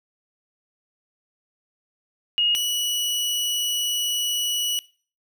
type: tone pair in turn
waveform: sine / sawtooth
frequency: 2868 / 2937 Hz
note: F7 / F#7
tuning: +45 / -13 cents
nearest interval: unison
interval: 42 cents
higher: second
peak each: -17 / -19 dBFS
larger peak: first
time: 2.38-2.55 / 2.55-4.79 s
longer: second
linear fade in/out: 0 ms
effects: noise-tail reverb RT60 0.4 s tail -20 dB re dry